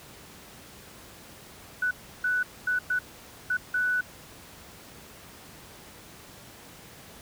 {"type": "tone bursts at uneven times", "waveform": "sine", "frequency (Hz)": 1486, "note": "F#6", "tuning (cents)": 7, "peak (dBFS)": -23, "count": 6, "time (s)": [[1.82, 1.91], [2.24, 2.43], [2.67, 2.79], [2.9, 2.99], [3.5, 3.57], [3.74, 4.01]], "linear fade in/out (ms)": 5, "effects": ["pink hiss -48 dBFS RMS until 7.21 s", "high-pass 60 Hz 12 dB/octave"]}